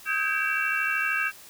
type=tone cluster; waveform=sine; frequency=1270 / 1560 / 1633 / 2305 / 2707 Hz; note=D#6 / G6 / G#6 / D7 / E7; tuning=+35 / -9 / -30 / -33 / +45 cents; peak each=-32 / -29 / -29 / -32 / -29 dBFS; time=0.05-1.32 s; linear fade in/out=50 ms; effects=white hiss -48 dBFS RMS until 1.49 s